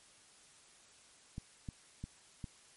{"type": "clicks", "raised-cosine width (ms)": 5, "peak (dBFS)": -29, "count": 4, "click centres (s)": [1.381, 1.688, 2.04, 2.442], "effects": ["white hiss -62 dBFS RMS until 2.76 s", "MP3 48 kbps"]}